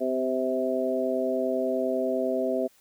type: harmonic tone with a mistuned harmonic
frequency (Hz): 130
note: C3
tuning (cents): -11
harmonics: 2 / 3 / 4 / 5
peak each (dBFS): -30 / -30 / -30 / -28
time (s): 0-2.68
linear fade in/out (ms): 20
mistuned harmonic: 2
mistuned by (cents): -18
effects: white hiss -61 dBFS RMS until 2.8 s